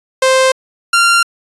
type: tone pair in turn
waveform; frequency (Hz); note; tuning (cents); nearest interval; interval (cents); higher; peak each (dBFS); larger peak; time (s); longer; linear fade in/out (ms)
sawtooth; 523.3 / 1384.6; C5 / F6; 0 / -15; octave + perfect fourth; 1685; second; -4; neither; 0.22-0.52 / 0.93-1.23; neither; 5
effects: resampled to 24000 Hz